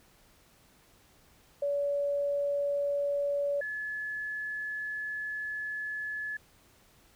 sine tone pair in turn, 570 / 1713.5 Hz, C#5 / A6, +48 / -46 cents, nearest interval octave + perfect fifth, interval 1906 cents, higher second, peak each -27 / -33 dBFS, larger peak first, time 1.62-3.61 / 3.61-6.37 s, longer second, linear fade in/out 5 ms, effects pink hiss -62 dBFS RMS until 7.15 s

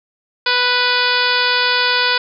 harmonic tone, 493.9 Hz, B4, in tune, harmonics 1 / 2 / 3 / 4 / 5 / 6 / 7 / 8 / 9 / 10, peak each -25 / -21 / -18 / -25 / -22 / -26 / -22 / -25 / -22 / -25 dBFS, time 0.46-2.18 s, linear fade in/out 5 ms, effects none

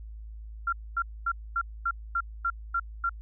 sine tone bursts, 1376 Hz, F6, 26 cents flat, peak -24 dBFS, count 9, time 0.67-3.094 s, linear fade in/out 5 ms, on 56 ms, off 240 ms, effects added 54 Hz sine -39 dBFS peak until 3.21 s

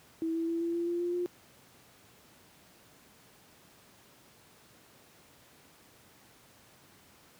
sine tone with pitch steps, 326.2 / 330 / 333.8 / 337.7 / 341.6 / 345.6 / 349.6 / 353.7 Hz, E4 / E4 / E4 / E4 / F4 / F4 / F4 / F4, -18 / +2 / +22 / +42 / -38 / -18 / +2 / +22 cents, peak -29 dBFS, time 0.22-1.26 s, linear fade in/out 0 ms, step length 130 ms, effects pink hiss -59 dBFS RMS until 7.39 s + high-pass 100 Hz 12 dB/octave

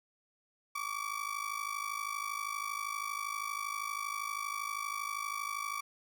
30% pulse ring-modulated tone, 1150 Hz, D6, 37 cents flat, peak -30 dBFS, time 0.75-5.81 s, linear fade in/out 5 ms, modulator 26.3 Hz, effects none

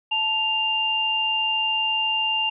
sine tone pair together, 879.5 / 2794 Hz, A5 / F7, -1 / 0 cents, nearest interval octave + minor sixth, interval 2001 cents, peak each -27 / -21 dBFS, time 0.11-2.5 s, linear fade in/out 10 ms, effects none

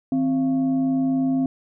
sine tone with frequency modulation, 262.9 Hz, C4, 8 cents sharp, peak -18 dBFS, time 0.12-1.46 s, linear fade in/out 2 ms, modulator 422 Hz, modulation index 0.37, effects none

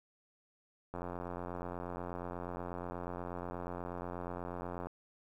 click train, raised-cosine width 1 ms, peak -27 dBFS, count 348, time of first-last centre 0.94-4.87 s, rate 88.3 Hz, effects 11-bit

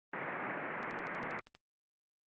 white band-pass noise, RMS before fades -40 dBFS, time 0.13-1.4 s, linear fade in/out 5 ms, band 130 to 2200 Hz, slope 48 dB/octave
click train, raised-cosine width 0.2 ms, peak -35 dBFS, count 10, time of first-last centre 0.83-1.55 s, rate 12.5 Hz
effects Opus 24 kbps

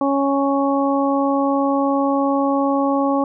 harmonic tone, 277.2 Hz, C#4, in tune, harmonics 1 / 2 / 3 / 4, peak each -18 / -21 / -23 / -24 dBFS, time 0.01-3.24 s, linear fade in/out 2 ms, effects none

